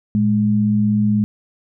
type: tone pair together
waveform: sine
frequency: 112.9 / 209.1 Hz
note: A2 / G#3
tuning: +45 / +12 cents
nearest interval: major seventh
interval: 1067 cents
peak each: -20 / -14 dBFS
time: 0.15-1.24 s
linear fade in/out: 0 ms
effects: none